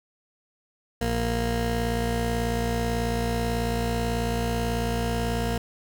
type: tone pair together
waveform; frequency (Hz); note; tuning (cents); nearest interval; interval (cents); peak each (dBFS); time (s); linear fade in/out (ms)
20% pulse; 58.27 / 233.1; A#1 / A#3; 0 / 0; 2 octaves; 2400; -22; 1.01-5.58; 5
effects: none